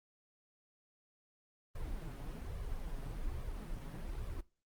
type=noise with flanger; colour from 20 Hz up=brown; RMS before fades=-41 dBFS; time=1.75-4.41 s; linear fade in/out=5 ms; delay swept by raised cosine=1.7 to 7.4 ms; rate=1.2 Hz; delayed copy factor=+0.9; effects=noise-tail reverb RT60 0.3 s tail -20 dB re dry + Opus 32 kbps